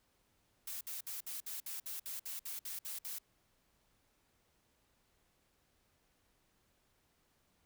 blue noise bursts, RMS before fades -43 dBFS, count 13, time 0.67-3.186 s, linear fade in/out 5 ms, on 140 ms, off 58 ms, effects pink hiss -75 dBFS RMS until 7.65 s

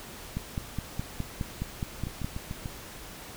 two click trains, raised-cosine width 5 ms, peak -22 / -18 dBFS, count 5 / 10, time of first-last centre 2.07-2.658 / 0.37-2.245 s, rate 6.8 / 4.8 Hz, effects pink hiss -44 dBFS RMS until 3.36 s

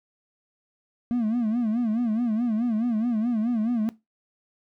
triangle tone with vibrato, 228.7 Hz, A#3, 33 cents flat, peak -19 dBFS, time 1.11-3.89 s, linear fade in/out 0 ms, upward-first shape sine, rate 4.7 Hz, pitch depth 130 cents each way, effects noise-tail reverb RT60 0.2 s tail -19 dB re dry + tanh soft clip ceiling -15 dBFS

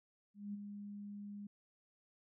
sine tone with ADSR envelope, 204.1 Hz, G#3, 30 cents flat, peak -39 dBFS, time 0.34-1.47 s, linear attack 200 ms, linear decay 19 ms, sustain -6 dB, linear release 5 ms, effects none

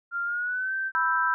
sine tone with pitch glide, 1394 to 1555.7 Hz, F6 to G6, -4 to -14 cents, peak -26 dBFS, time 0.11-0.92 s, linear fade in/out 50 ms, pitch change +190 cents, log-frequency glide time 0.24-0.74 s
sine chord, E minor, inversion second, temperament equal, 987.8 / 1318.5 / 1568 Hz, B5 / E6 / G6, 0 / 0 / 0 cents, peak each -27 / -26 / -25 dBFS, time 0.95-1.34 s, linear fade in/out 0 ms
effects none

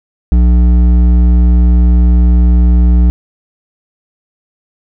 sine tone with hard clipping, 60 Hz, B1, 49 cents flat, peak -6 dBFS, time 0.32-3.1 s, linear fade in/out 0 ms, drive 9 dB, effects none

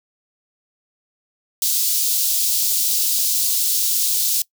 white high-pass noise, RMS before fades -19 dBFS, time 1.62-4.42 s, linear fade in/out 2 ms, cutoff 3800 Hz, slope 24 dB/octave, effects noise-tail reverb RT60 0.1 s tail -22 dB re dry

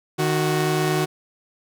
sawtooth tone pair together, 153.87 / 370 Hz, D#3 / F#4, -19 / 0 cents, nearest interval octave + minor third, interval 1519 cents, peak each -18 dBFS, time 0.18-1.06 s, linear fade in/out 20 ms, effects none

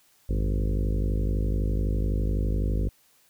harmonic tone with a mistuned harmonic, 51.91 Hz, G#1, in tune, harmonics 1 / 2 / 3 / 4 / 5 / 6 / 7 / 8 / 9 / 10, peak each -24 / -30 / -34 / -36 / -38 / -40 / -41 / -42 / -43 / -44 dBFS, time 0.29-2.89 s, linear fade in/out 5 ms, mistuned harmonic 2, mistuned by -140 cents, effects white hiss -62 dBFS RMS until 3.29 s

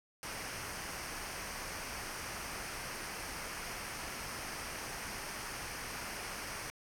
pink noise with comb filter, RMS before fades -42 dBFS, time 0.23-6.7 s, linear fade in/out 0 ms, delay 0.27 ms, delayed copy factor -0.55, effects low-pass 12000 Hz 12 dB/octave

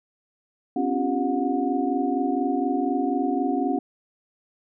sine tone cluster, 257.6 / 281.7 / 348.3 / 393 / 725 Hz, C4 / C#4 / F4 / G4 / F#5, -27 / +28 / -5 / +4 / -35 cents, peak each -27 / -25 / -30 / -31 / -28 dBFS, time 0.76-3.79 s, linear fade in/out 5 ms, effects none

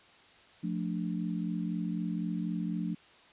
sine chord, D minor, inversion first, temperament just, 176.2 / 220.2 / 293.7 Hz, F3 / A3 / D4, +16 / +2 / 0 cents, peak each -33 / -36 / -38 dBFS, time 0.63-2.95 s, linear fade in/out 10 ms, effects white hiss -58 dBFS RMS until 3.32 s + resampled to 8000 Hz

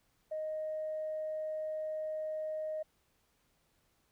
sine tone, 622.3 Hz, D#5, in tune, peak -34 dBFS, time 0.31-2.83 s, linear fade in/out 10 ms, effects tanh soft clip ceiling -30 dBFS + pink hiss -74 dBFS RMS until 4.11 s

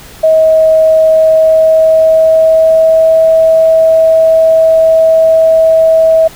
sine tone with pitch glide, 637 to 646.3 Hz, D#5 to E5, +41 to -34 cents, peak -3 dBFS, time 0.23-6.28 s, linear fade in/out 10 ms, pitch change +25 cents, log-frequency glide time 1.19-3.28 s, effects pink hiss -33 dBFS RMS until 6.35 s

